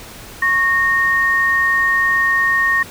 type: tone pair together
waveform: sine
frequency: 1100 / 1850 Hz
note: C#6 / A#6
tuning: -14 / -14 cents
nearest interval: major sixth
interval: 900 cents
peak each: -20 / -13 dBFS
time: 0.42-2.83 s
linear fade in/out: 5 ms
effects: pink hiss -36 dBFS RMS until 2.9 s